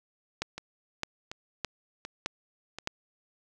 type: two click trains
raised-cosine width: 0.2 ms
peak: -21 / -13 dBFS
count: 4 / 5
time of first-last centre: 0.58-2.786 / 0.42-2.874 s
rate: 1.36 / 1.63 Hz
effects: none